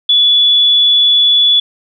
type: tone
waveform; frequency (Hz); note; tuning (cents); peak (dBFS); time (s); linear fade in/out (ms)
sine; 3429; A7; -45; -6; 0.09-1.6; 5
effects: none

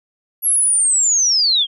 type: linear sweep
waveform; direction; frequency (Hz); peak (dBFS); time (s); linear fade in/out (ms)
sine; down; 11480 to 3136; -12; 0.42-1.67; 50
effects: none

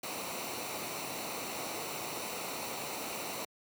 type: noise with comb filter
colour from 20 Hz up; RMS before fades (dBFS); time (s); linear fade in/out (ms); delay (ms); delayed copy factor
pink; -39; 0.03-3.45; 5; 0.6; -0.6
effects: high-pass 150 Hz 12 dB/octave

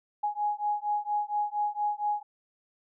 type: beating tone pair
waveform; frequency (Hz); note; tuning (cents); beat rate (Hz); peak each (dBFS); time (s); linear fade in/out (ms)
sine; 830.6 / 834.9; G#5 / G#5; 0 / +9; 4.3; -30; 0.23-2.23; 10
effects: none

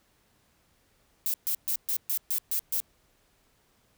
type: noise bursts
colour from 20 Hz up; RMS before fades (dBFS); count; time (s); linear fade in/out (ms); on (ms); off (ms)
violet; -28; 8; 1.26-2.802; 0; 79; 130
effects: pink hiss -67 dBFS RMS until 3.97 s

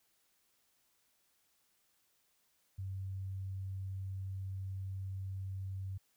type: tone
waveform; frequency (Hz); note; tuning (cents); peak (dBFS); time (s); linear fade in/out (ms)
sine; 95.8; G2; -39; -38; 2.78-5.98; 10
effects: white hiss -75 dBFS RMS until 6.16 s

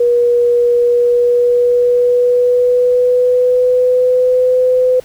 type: tone with pitch glide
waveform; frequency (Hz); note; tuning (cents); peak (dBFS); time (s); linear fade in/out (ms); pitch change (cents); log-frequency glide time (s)
sine; 481.1 to 506.5; B4 to B4; -45 to +44; -8; 0-5; 5; +89; 0.76-4.61
effects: pink hiss -43 dBFS RMS until 5.04 s

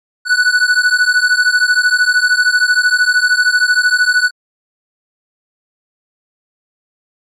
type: beating tone pair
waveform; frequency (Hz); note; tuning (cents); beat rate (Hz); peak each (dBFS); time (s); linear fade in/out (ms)
square; 1476 / 1489; F#6 / F#6; -5 / +11; 13; -13; 0.25-4.31; 50
effects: low-pass 7000 Hz 12 dB/octave + MP3 64 kbps

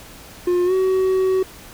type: tone with pitch glide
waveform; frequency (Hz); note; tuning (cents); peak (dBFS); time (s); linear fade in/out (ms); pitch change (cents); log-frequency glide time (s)
triangle; 355.6 to 376.7; F4 to F#4; +31 to +31; -13; 0.47-1.43; 5; +100; 0.65-0.73
effects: pink hiss -41 dBFS RMS until 1.73 s

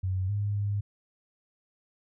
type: tone with pitch steps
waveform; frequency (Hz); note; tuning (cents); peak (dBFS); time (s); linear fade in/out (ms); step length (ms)
sine; 93.7 / 102.5 / 101.9; F#2 / G#2 / G#2; +22 / -22 / -32; -26; 0.03-0.81; 10; 260
effects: none

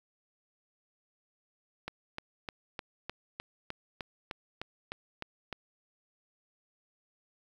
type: click train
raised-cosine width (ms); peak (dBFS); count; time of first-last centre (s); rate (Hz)
0.3; -21; 13; 1.88-5.527; 3.29
effects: 9-bit

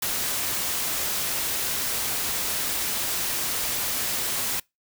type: noise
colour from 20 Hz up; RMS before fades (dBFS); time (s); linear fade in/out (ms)
white; -27; 0.02-4.6; 5
effects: noise-tail reverb RT60 0.2 s tail -25 dB re dry

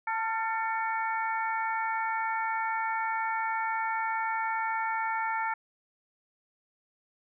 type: harmonic tone with a mistuned harmonic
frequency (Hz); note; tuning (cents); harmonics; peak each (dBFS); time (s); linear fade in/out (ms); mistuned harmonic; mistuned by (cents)
445.8; A4; +23; 2 / 3 / 4 / 5; -30 / -34 / -36 / -38; 0.07-5.54; 5; 3; +50
effects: none

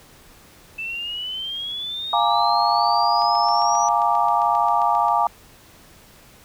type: exponential sweep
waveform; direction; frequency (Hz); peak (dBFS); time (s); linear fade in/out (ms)
sine; up; 2637 to 5920; -26; 0.78-3.89; 10
type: chord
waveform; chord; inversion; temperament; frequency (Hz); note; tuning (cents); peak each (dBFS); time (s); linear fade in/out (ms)
sine; Bb dominant seventh; second; equal; 698.5 / 830.6 / 932.3 / 1174.7; F5 / Ab5 / Bb5 / D6; 0 / 0 / 0 / 0; -22 / -21 / -21 / -22; 2.13-5.27; 2
type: click train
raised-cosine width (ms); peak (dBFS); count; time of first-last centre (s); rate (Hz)
0.2; -23; 15; 3.22-5.084; 7.51
effects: pink hiss -49 dBFS RMS until 6.44 s

